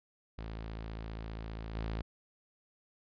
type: tone with level steps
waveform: sawtooth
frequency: 55 Hz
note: A1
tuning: in tune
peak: -36 / -31 dBFS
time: 0.38-2.02 s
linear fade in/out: 5 ms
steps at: 1.74 s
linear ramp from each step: 20 ms
effects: resampled to 11025 Hz